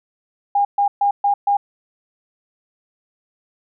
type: tone bursts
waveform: sine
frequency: 809 Hz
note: G#5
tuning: 46 cents flat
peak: -13 dBFS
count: 5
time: 0.55-1.57 s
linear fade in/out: 5 ms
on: 100 ms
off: 130 ms
effects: none